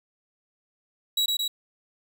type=tone with echo; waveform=40% pulse; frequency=3887 Hz; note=B7; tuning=28 cents flat; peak=-20 dBFS; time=1.17-1.26 s; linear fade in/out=5 ms; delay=110 ms; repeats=2; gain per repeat=-2 dB; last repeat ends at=1.48 s; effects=none